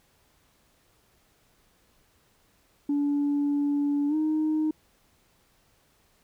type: tone with pitch glide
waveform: sine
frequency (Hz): 287.6 to 310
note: D4 to D#4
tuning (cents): -36 to -6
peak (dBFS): -21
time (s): 2.89-4.71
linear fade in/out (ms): 5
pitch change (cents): +130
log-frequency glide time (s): 4.08-4.15
effects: tanh soft clip ceiling -20 dBFS + pink hiss -65 dBFS RMS until 6.23 s